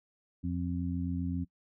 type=harmonic tone; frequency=87.6 Hz; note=F2; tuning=6 cents sharp; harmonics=1 / 2 / 3; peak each=-35 / -35 / -35 dBFS; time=0.43-1.45 s; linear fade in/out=20 ms; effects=noise-tail reverb RT60 0.1 s tail -21 dB re dry